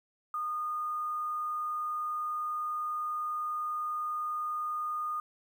sine tone, 1225 Hz, D#6, 27 cents flat, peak -31 dBFS, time 0.34-5.2 s, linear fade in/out 2 ms, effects 10-bit

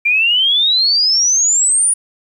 sine exponential sweep, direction up, 2353 to 9740 Hz, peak -10 dBFS, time 0.05-1.94 s, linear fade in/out 10 ms, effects 8-bit

